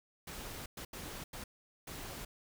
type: noise bursts at uneven times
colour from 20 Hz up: pink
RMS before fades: -45 dBFS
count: 5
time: 0.27-0.66 / 0.77-0.85 / 0.93-1.24 / 1.33-1.44 / 1.87-2.25 s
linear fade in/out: 5 ms
effects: none